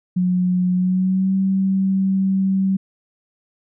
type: tone with pitch glide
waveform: sine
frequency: 181.2 to 191.97 Hz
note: F#3 to G3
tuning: -36 to -36 cents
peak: -15 dBFS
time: 0.16-2.77 s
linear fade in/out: 10 ms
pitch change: +100 cents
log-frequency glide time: 0.73-1.35 s
effects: none